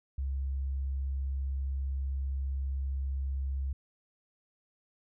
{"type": "tone", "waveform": "sine", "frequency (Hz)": 67.6, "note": "C#2", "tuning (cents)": -43, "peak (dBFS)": -30, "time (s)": [0.18, 3.73], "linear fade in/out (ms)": 5, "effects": []}